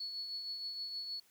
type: tone with tremolo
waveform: sine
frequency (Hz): 4400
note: C#8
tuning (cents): -14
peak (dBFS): -37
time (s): 0-1.2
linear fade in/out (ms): 5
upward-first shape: triangle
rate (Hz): 6.4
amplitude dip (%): 45
effects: white hiss -68 dBFS RMS until 1.3 s